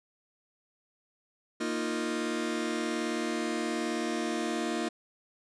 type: chord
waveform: sawtooth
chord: Bb suspended fourth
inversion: none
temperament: just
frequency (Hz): 233.1 / 310.8 / 349.6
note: Bb3 / Eb4 / F4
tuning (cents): 0 / -2 / +2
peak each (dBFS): -30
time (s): 1.6-4.89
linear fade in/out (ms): 10
effects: resampled to 22050 Hz